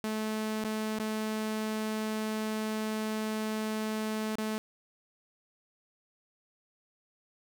sawtooth tone with dropouts, 216.9 Hz, A3, 25 cents flat, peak -27 dBFS, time 0.04-4.58 s, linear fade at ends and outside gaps 0 ms, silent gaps 0.639-0.647 / 0.987-0.998 / 4.355-4.384 s, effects none

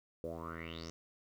10% pulse tone with low-pass filter sweep, 82.41 Hz, E2, in tune, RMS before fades -44 dBFS, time 0.24-0.9 s, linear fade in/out 0 ms, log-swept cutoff 490 to 6200 Hz, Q 7.2, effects 11-bit

